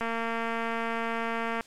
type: click train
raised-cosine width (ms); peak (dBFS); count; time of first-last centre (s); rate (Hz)
0.5; -17; 367; 0.01-1.608; 229
effects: white hiss -55 dBFS RMS until 1.66 s + low-pass 8000 Hz 12 dB/octave